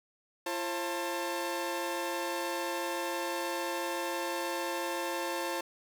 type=tone cluster; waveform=sawtooth; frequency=342 / 536 / 889 Hz; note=F4 / C5 / A5; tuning=-36 / +42 / +18 cents; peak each=-33 / -33 / -33 dBFS; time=0.46-5.61 s; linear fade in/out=5 ms; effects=none